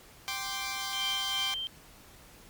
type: chord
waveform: 10% pulse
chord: G suspended fourth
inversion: none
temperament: equal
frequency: 784 / 1046.5 / 1174.7 Hz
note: G5 / C6 / D6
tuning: 0 / 0 / 0 cents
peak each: -29 / -29 / -30 dBFS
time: 0.28-1.54 s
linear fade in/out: 0 ms
type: tone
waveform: sine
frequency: 3139 Hz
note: G7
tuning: 2 cents sharp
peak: -32 dBFS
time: 0.93-1.67 s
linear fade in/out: 0 ms
effects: pink hiss -54 dBFS RMS until 2.49 s + MP3 96 kbps